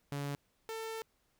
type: tone pair in turn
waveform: sawtooth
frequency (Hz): 142.3 / 446.6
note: C#3 / A4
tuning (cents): +46 / +26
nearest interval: octave + minor sixth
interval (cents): 1980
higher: second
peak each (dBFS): -32 / -35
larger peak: first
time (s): 0.12-0.35 / 0.69-1.02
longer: second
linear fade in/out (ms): 0
effects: pink hiss -75 dBFS RMS until 1.39 s